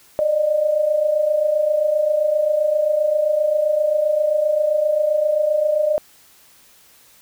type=tone pair together; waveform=sine; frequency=582.4 / 610 Hz; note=D5 / D#5; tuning=-15 / -34 cents; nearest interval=minor second; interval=81 cents; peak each=-22 / -16 dBFS; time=0.19-5.98 s; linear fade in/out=0 ms; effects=white hiss -51 dBFS RMS until 7.21 s